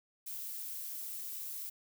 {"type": "noise", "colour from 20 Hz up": "violet", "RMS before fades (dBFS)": -42, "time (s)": [0.26, 1.7], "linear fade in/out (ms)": 10, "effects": []}